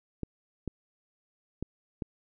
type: clicks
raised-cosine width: 3 ms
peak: -20 dBFS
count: 4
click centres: 0.233 / 0.677 / 1.626 / 2.022 s
effects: none

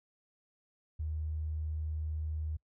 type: tone with tanh clipping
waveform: triangle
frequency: 77.78 Hz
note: D#2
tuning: in tune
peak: -33 dBFS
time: 0.99-2.57 s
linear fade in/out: 10 ms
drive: 3 dB
effects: noise-tail reverb RT60 0.1 s tail -25 dB re dry

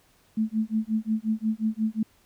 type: tone with tremolo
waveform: sine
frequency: 219 Hz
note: A3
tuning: 8 cents flat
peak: -20 dBFS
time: 0.37-2.03 s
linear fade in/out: 5 ms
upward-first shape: sine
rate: 5.6 Hz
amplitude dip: 100%
effects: pink hiss -62 dBFS RMS until 2.25 s

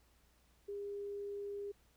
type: tone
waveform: sine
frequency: 404.6 Hz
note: G#4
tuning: 45 cents flat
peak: -40 dBFS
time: 0.68-1.72 s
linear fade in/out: 10 ms
effects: added 60 Hz sine -70 dBFS peak until 1.96 s + pink hiss -72 dBFS RMS until 1.96 s

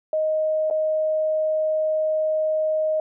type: tone with dropouts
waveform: sine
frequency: 624 Hz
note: D#5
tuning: 5 cents sharp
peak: -19 dBFS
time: 0.13-3 s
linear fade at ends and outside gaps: 2 ms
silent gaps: 0.701-0.709 s
effects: none

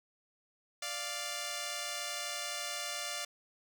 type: tone pair together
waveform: 5% pulse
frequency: 587.3 / 698.4 Hz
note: D5 / F5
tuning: 0 / 0 cents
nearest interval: minor third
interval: 300 cents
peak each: -28 / -28 dBFS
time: 0.82-3.25 s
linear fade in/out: 5 ms
effects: none

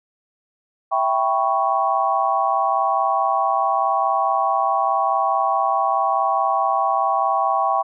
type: chord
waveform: sine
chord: C# half-diminished seventh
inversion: first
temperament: equal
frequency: 659.3 / 784 / 987.8 / 1108.7 Hz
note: E5 / G5 / B5 / C#6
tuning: 0 / 0 / 0 / 0 cents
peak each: -24 / -20 / -25 / -21 dBFS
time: 0.91-7.83 s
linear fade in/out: 20 ms
effects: none

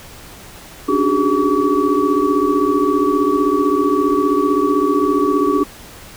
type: tone cluster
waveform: sine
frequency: 283 / 298.4 / 374.6 / 410.9 / 1139 Hz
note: C#4 / D4 / F#4 / G#4 / C#6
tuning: +36 / +28 / +21 / -18 / +47 cents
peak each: -19 dBFS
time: 0.88-5.64 s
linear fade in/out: 10 ms
effects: pink hiss -38 dBFS RMS until 6.16 s

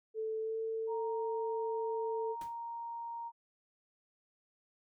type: tone with pitch glide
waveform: sine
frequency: 440 to 446.4 Hz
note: A4 to A4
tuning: 0 to +25 cents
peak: -34 dBFS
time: 0.14-2.36 s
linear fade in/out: 50 ms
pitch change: +25 cents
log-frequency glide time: 0.4-0.58 s
type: tone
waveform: sine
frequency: 932.3 Hz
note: A#5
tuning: in tune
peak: -39 dBFS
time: 0.87-3.32 s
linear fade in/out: 50 ms
type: noise with exponential decay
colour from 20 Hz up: pink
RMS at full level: -49 dBFS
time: 2.41-2.58 s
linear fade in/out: 2 ms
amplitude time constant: 35 ms
effects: none

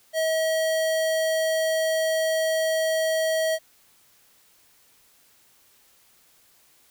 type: tone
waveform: square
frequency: 640 Hz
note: D#5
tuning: 49 cents sharp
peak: -22 dBFS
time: 0.13-3.59 s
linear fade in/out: 50 ms
effects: white hiss -59 dBFS RMS until 6.9 s

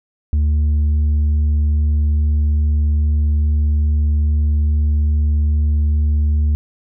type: tone with tanh clipping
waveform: triangle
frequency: 74.8 Hz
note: D2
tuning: 32 cents sharp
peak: -13 dBFS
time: 0.33-6.55 s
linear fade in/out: 0 ms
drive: 8 dB
effects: none

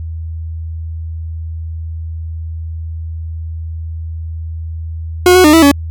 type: tone with pitch steps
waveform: 40% pulse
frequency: 360.8 / 367.7 / 303 / 327.2 / 283.1 Hz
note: F#4 / F#4 / D#4 / E4 / C#4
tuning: -44 / -11 / -46 / -13 / +37 cents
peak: -3 dBFS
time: 5.26-5.715 s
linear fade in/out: 2 ms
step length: 91 ms
effects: added 81 Hz sine -20 dBFS peak until 5.9 s

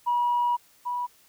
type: tone pair in turn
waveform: sine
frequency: 965 / 976.2 Hz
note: B5 / B5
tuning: -40 / -20 cents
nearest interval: unison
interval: 20 cents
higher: second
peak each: -20 / -26 dBFS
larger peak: first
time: 0.06-0.57 / 0.85-1.07 s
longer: first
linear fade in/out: 20 ms
effects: tanh soft clip ceiling -17 dBFS + white hiss -59 dBFS RMS until 1.28 s

